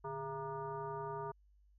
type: tone with frequency modulation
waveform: sine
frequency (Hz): 673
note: E5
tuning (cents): +36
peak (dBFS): -39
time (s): 0.04-1.32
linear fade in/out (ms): 10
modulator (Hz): 263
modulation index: 1.9
effects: added 50 Hz sine -64 dBFS peak until 1.78 s